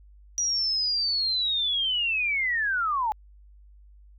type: linear sweep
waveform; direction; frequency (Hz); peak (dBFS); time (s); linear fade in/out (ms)
sine; down; 5820 to 830.6; -23; 0.38-3.12; 0
effects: added 50 Hz sine -49 dBFS peak until 4.18 s